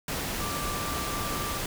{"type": "tone in noise", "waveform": "sine", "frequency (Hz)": 1174.7, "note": "D6", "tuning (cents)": 0, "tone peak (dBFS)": -35, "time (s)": [0.4, 1.59], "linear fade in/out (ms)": 2, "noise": "pink", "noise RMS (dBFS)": -32, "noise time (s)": [0.08, 1.66], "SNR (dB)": -6, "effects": []}